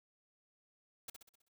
white noise with echo, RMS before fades -45 dBFS, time 1.08-1.1 s, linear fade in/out 5 ms, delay 64 ms, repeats 6, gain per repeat -6 dB, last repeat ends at 1.484 s, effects none

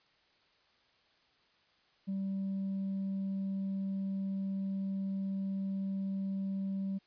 triangle tone with tanh clipping, 194 Hz, G3, 18 cents flat, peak -33 dBFS, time 2.07-6.99 s, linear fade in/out 20 ms, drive 6 dB, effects white hiss -69 dBFS RMS until 7.06 s + resampled to 11025 Hz

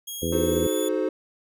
10% pulse tone with pitch glide, 3283 to 3442 Hz, G#7 to A7, -21 to -39 cents, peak -25 dBFS, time 0.07-0.89 s, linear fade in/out 10 ms, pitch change +82 cents, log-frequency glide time 0.27-0.73 s
harmonic tone, 83.3 Hz, E2, 19 cents sharp, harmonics 1 / 2 / 3 / 4 / 5 / 6, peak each -31 / -31 / -31 / -31 / -31 / -31 dBFS, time 0.22-0.67 s, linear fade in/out 5 ms
triangle chord, D# diminished seventh, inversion none, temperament equal with one note detuned, 311.1 / 370 / 430.9 / 523.3 Hz, D#4 / F#4 / A4 / C5, 0 / 0 / -36 / 0 cents, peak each -26 dBFS, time 0.32-1.09 s, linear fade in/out 5 ms
effects none

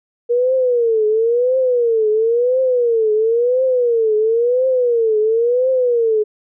sine tone with vibrato, 472.1 Hz, A#4, 22 cents sharp, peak -12 dBFS, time 0.29-6.24 s, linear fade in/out 20 ms, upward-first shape triangle, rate 0.97 Hz, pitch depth 190 cents each way, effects none

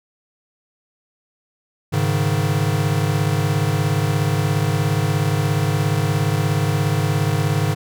square chord, Ab suspended fourth, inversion none, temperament equal, 103.83 / 138.59 / 155.56 Hz, Ab2 / Db3 / Eb3, 0 / 0 / 0 cents, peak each -22 dBFS, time 1.92-7.75 s, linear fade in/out 20 ms, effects none

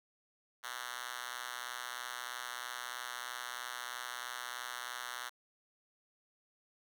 5% pulse tone with high-pass filter, 123.1 Hz, B2, 5 cents flat, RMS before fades -43 dBFS, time 0.63-5.3 s, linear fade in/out 20 ms, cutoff 1500 Hz, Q 1.1, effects none

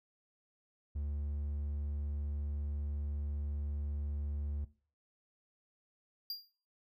triangle tone, 72.7 Hz, D2, 17 cents flat, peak -33 dBFS, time 0.95-4.65 s, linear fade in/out 10 ms
square tone with exponential decay, 4786 Hz, D8, 32 cents sharp, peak -35 dBFS, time 6.3-6.52 s, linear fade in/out 2 ms, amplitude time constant 47 ms
effects noise-tail reverb RT60 0.4 s tail -17 dB re dry

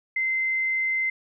sine tone, 2072 Hz, C7, 17 cents flat, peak -22 dBFS, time 0.16-1.1 s, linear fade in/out 5 ms, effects none

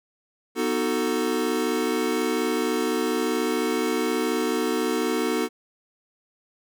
square chord, B dominant seventh, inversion none, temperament equal with one note detuned, 246.9 / 311.1 / 370 / 444.3 Hz, B3 / D#4 / F#4 / A4, 0 / 0 / 0 / +17 cents, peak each -29 / -29 / -29 / -28 dBFS, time 0.55-5.49 s, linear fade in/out 50 ms, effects none

